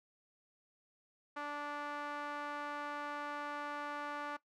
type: tone with band-pass filter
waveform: sawtooth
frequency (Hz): 291.9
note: D4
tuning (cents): -10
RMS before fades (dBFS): -42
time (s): 1.36-4.37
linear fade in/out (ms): 10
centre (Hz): 1200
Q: 1.7
effects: noise-tail reverb RT60 0.1 s tail -18 dB re dry